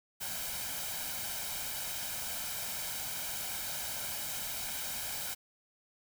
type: noise with comb filter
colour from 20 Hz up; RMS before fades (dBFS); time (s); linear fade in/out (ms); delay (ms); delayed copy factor
white; -38; 0.2-5.35; 20; 1.3; +0.6
effects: none